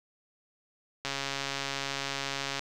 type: click train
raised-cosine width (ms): 0.2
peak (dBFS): -15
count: 214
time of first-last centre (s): 1.05-2.593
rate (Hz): 138
effects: none